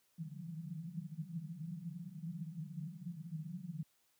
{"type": "band-pass noise", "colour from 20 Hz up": "white", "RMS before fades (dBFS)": -45, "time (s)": [0.18, 3.83], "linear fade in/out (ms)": 5, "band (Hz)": [150, 180], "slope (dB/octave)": 96, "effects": ["white hiss -75 dBFS RMS until 4.19 s", "high-pass 60 Hz 12 dB/octave"]}